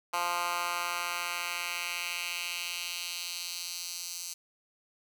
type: tone with high-pass filter sweep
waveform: 10% pulse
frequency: 174.61 Hz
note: F3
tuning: in tune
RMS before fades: -35 dBFS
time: 0.13-4.34 s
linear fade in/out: 10 ms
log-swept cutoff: 1000 to 5700 Hz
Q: 1.6
effects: none